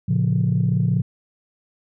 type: chord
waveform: sine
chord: Bb minor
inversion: none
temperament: equal with one note detuned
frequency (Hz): 113.81 / 138.59 / 174.61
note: Bb2 / Db3 / F3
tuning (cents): -41 / 0 / 0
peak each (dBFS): -20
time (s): 0.08-1.02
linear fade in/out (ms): 10
effects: tanh soft clip ceiling -10 dBFS